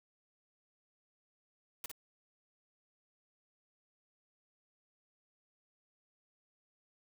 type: noise with echo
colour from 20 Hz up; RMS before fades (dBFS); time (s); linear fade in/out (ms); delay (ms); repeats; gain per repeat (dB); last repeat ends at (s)
white; -42; 1.84-1.86; 2; 55; 1; -3; 1.915
effects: none